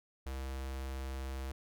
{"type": "tone with notch filter", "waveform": "square", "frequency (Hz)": 66.2, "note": "C2", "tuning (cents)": 21, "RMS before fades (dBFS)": -40, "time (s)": [0.26, 1.52], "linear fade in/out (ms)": 5, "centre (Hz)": 150, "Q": 0.79, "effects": []}